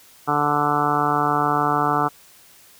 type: harmonic tone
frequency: 146.83 Hz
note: D3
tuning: in tune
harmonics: 1 / 2 / 3 / 4 / 5 / 6 / 7 / 8 / 9 / 10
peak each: -29 / -27 / -28 / -35 / -24 / -25 / -28 / -24 / -24 / -33 dBFS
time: 0.27-2.09 s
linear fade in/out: 20 ms
effects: white hiss -50 dBFS RMS until 2.79 s